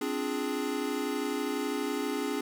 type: chord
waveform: square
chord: D half-diminished seventh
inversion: third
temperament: equal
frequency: 261.6 / 293.7 / 349.2 / 415.3 Hz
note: C4 / D4 / F4 / Ab4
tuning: 0 / 0 / 0 / 0 cents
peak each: -36 / -35 / -40 / -35 dBFS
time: 0.01-2.41 s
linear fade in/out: 5 ms
effects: none

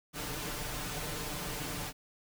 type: noise with comb filter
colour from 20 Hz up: pink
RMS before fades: -38 dBFS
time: 0.13-1.93 s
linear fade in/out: 50 ms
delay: 6.7 ms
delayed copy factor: +0.7
effects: none

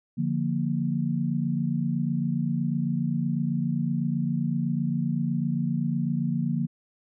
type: chord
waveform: sine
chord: Bb major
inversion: first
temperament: equal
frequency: 146.83 / 174.61 / 233.1 Hz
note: D3 / F3 / Bb3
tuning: 0 / 0 / 0 cents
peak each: -28 / -28 / -28 dBFS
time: 0.17-6.67 s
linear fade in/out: 20 ms
effects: none

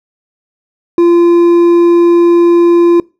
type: tone with hard clipping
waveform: triangle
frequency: 343.7 Hz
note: F4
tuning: 28 cents flat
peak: -5 dBFS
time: 0.98-3 s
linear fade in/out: 2 ms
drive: 7 dB
effects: noise-tail reverb RT60 0.3 s tail -24 dB re dry

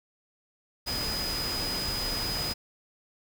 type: tone in noise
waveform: sine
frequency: 4978 Hz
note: D#8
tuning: in tune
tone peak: -31 dBFS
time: 0.86-2.54 s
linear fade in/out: 20 ms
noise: pink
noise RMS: -34 dBFS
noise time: 0.86-2.54 s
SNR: 0 dB
effects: none

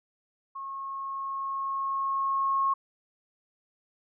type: tone with level ramp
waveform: sine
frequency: 1088 Hz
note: C#6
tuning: 33 cents flat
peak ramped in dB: -35 to -22 dBFS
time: 0.55-2.74 s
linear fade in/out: 10 ms
effects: none

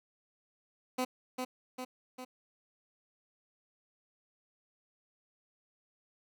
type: tone with echo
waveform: 15% pulse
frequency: 254.3 Hz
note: C4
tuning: 49 cents flat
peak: -24 dBFS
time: 0.98-1.05 s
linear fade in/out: 10 ms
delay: 400 ms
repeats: 3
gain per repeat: -4 dB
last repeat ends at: 2.25 s
effects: none

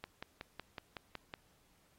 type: click train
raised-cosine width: 0.3 ms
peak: -26 dBFS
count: 8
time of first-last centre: 0.04-1.339 s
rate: 5.39 Hz
effects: pink hiss -71 dBFS RMS until 1.98 s + AAC 48 kbps

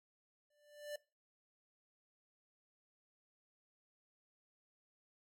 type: tone with exponential growth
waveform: square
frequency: 590 Hz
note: D5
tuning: 8 cents sharp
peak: -40 dBFS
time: 0.5-0.96 s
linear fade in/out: 5 ms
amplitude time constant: 100 ms
effects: noise-tail reverb RT60 0.3 s tail -21 dB re dry + MP3 64 kbps

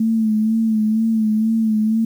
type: tone with vibrato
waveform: sine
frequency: 220 Hz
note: A3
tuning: in tune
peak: -14 dBFS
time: 0-2.05 s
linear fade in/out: 5 ms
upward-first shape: sine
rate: 2.1 Hz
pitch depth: 43 cents each way
effects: 8-bit

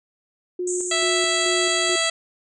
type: tone with tremolo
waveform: sine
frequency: 359.6 Hz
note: F#4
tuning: 49 cents flat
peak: -23 dBFS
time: 0.59-1.96 s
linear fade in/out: 5 ms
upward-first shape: square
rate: 2.3 Hz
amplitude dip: 45%
type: band-pass noise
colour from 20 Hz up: white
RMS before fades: -29 dBFS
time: 0.67-2.1 s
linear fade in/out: 5 ms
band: 6600 to 8400 Hz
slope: 96 dB/octave
type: harmonic tone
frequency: 659.3 Hz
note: E5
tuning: in tune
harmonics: 1 / 2 / 3 / 4 / 5 / 6 / 7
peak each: -27 / -29 / -26 / -30 / -26 / -30 / -29 dBFS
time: 0.91-2.1 s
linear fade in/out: 5 ms
effects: none

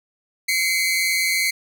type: tone pair together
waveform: sawtooth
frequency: 2070 / 2247 Hz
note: C7 / C#7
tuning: -19 / +23 cents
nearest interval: minor second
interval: 142 cents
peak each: -17 / -19 dBFS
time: 0.48-1.51 s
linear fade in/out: 10 ms
effects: none

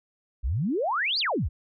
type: exponential two-way sweep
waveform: sine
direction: up then down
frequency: 50.6 to 4978 to 50.6 Hz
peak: -23 dBFS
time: 0.43-1.49 s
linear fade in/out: 20 ms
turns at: 1.19 s
effects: MP3 64 kbps

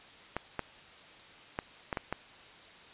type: clicks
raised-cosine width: 0.5 ms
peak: -17 dBFS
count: 6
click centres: 0.366 / 0.593 / 1.589 / 1.928 / 1.972 / 2.126 s
effects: white hiss -53 dBFS RMS until 2.93 s + resampled to 8000 Hz

